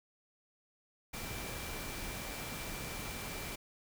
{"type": "tone in noise", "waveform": "sine", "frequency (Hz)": 2349, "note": "D7", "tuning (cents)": 0, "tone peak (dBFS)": -50, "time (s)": [1.13, 3.56], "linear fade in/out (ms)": 10, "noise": "pink", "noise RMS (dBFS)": -42, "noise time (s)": [1.13, 3.56], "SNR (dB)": -11, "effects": []}